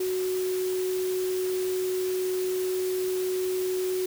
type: tone in noise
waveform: sine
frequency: 370 Hz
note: F#4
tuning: in tune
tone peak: -25 dBFS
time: 0-4.06 s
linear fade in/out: 5 ms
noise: white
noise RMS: -39 dBFS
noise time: 0-4.06 s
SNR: +11 dB
effects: none